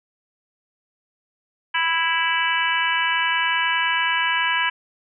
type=harmonic tone; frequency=329.6 Hz; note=E4; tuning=in tune; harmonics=3 / 4 / 5 / 6 / 7 / 8 / 9; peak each=-24 / -33 / -23 / -30 / -26 / -30 / -26 dBFS; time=1.74-4.7 s; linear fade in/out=10 ms; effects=none